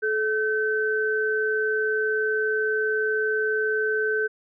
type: tone pair together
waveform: sine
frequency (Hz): 431.9 / 1533.8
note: A4 / G6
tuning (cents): -32 / -38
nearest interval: octave + minor seventh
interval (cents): 2194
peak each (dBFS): -24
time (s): 0.02-4.28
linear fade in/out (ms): 20
effects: none